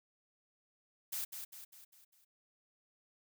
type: noise with echo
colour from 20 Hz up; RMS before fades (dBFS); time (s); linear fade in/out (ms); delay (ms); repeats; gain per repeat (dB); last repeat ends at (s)
blue; -39; 1.12-1.25; 10; 200; 5; -6; 2.25
effects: none